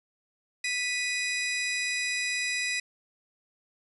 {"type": "tone pair together", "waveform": "sawtooth", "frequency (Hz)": [1975.5, 2489], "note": ["B6", "D#7"], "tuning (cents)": [0, 0], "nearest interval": "major third", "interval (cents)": 400, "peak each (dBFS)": -27, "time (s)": [0.64, 2.8], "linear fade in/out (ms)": 5, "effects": ["resampled to 24000 Hz", "9-bit"]}